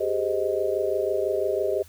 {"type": "chord", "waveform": "sine", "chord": "Ab major seventh", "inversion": "third", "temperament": "just", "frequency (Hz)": [389.3, 415.3, 519.1, 623], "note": ["G4", "Ab4", "C5", "Eb5"], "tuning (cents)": [-12, 0, -14, 2], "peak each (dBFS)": [-27, -28, -29, -27], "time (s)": [0, 1.83], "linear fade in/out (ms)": 10, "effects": ["added 82 Hz sine -49 dBFS peak until 1.88 s", "white hiss -54 dBFS RMS until 1.88 s"]}